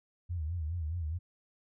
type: tone with vibrato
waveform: sine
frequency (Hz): 82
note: E2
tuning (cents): -9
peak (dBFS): -32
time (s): 0.29-1.19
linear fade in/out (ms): 20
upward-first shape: sine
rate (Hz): 4.8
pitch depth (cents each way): 140
effects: none